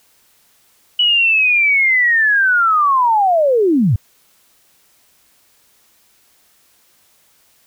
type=linear sweep; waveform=sine; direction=down; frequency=2960 to 87.31 Hz; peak=-10 dBFS; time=0.99-3.96 s; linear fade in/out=5 ms; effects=white hiss -55 dBFS RMS until 7.66 s